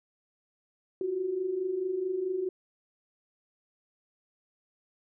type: tone pair together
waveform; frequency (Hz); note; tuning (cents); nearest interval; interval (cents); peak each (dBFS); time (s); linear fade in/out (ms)
sine; 350 / 374.6; F4 / F#4; +4 / +21; minor second; 117; -36 / -29; 1.01-2.49; 2
effects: none